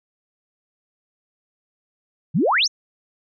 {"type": "exponential sweep", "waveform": "sine", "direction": "up", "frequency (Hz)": [128.6, 6645], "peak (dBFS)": -15, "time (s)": [2.34, 2.68], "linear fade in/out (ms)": 20, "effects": []}